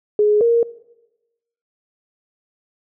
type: tone pair in turn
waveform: sine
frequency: 419.1 / 467.2 Hz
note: G#4 / A#4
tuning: +16 / +4 cents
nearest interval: major second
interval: 188 cents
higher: second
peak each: -11 dBFS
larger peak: neither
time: 0.19-0.41 / 0.41-0.63 s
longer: neither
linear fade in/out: 2 ms
effects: noise-tail reverb RT60 1.0 s tail -21 dB re dry